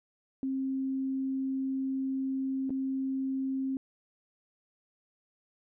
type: tone with dropouts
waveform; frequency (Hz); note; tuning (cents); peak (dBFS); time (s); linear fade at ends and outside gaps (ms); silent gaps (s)
sine; 266.4; C4; +31; -29; 0.43-3.77; 1; 2.695-2.704
effects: none